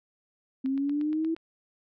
sine linear sweep, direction up, 261.6 to 329.6 Hz, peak -25 dBFS, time 0.64-1.35 s, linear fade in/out 10 ms
click train, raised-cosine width 0.3 ms, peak -32 dBFS, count 7, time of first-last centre 0.66-1.365 s, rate 8.51 Hz
effects none

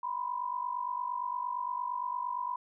sine tone pair together, 974 / 1022.7 Hz, B5 / C6, -24 / -40 cents, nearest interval minor second, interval 84 cents, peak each -34 / -36 dBFS, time 0.03-2.56 s, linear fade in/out 5 ms, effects none

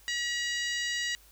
harmonic tone with a mistuned harmonic, 961 Hz, B5, 48 cents flat, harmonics 2 / 3 / 4 / 5 / 6 / 7 / 8, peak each -32 / -36 / -38 / -40 / -42 / -43 / -44 dBFS, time 0.08-1.15 s, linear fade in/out 0 ms, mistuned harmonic 5, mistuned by -26 cents, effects added 50 Hz sine -59 dBFS peak until 1.31 s + white hiss -59 dBFS RMS until 1.31 s

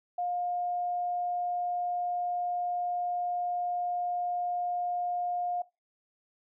sine tone, 710 Hz, F5, 28 cents sharp, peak -29 dBFS, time 0.18-5.62 s, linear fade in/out 5 ms, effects noise-tail reverb RT60 0.2 s tail -17 dB re dry

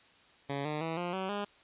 10% pulse tone with pitch steps, 140.3 / 151.24 / 163.03 / 175.75 / 189.45 / 204.2 Hz, C#3 / D#3 / E3 / F3 / F#3 / G#3, +21 / -49 / -19 / +11 / +41 / -29 cents, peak -25 dBFS, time 0.49-1.45 s, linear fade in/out 10 ms, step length 160 ms, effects white hiss -61 dBFS RMS until 1.63 s + resampled to 8000 Hz

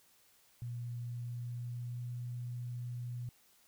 sine tone with pitch glide, 120 to 121.82 Hz, B2 to B2, -49 to -23 cents, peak -38 dBFS, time 0.62-3.29 s, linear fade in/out 0 ms, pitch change +26 cents, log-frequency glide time 1.03-2.15 s, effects white hiss -67 dBFS RMS until 3.67 s

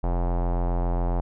square tone with low-pass filter, 43.65 Hz, F1, in tune, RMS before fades -24 dBFS, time 0.03-1.21 s, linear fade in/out 10 ms, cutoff 810 Hz, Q 2.6, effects none

